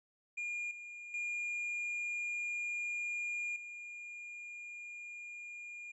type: tone with level steps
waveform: triangle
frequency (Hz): 2419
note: D#7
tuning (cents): -49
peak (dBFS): -35 / -44 / -34 / -43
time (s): 0.37-5.92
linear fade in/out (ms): 10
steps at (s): 0.71 / 1.14 / 3.56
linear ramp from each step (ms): 2
effects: resampled to 22050 Hz